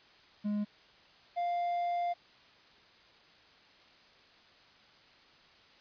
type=tone pair in turn; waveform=triangle; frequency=207.7 / 698.6 Hz; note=G#3 / F5; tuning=0 / 0 cents; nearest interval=octave + major sixth; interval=2100 cents; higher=second; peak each=-28 dBFS; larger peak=neither; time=0.44-0.65 / 1.36-2.14 s; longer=second; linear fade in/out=20 ms; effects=white hiss -60 dBFS RMS until 5.8 s + resampled to 11025 Hz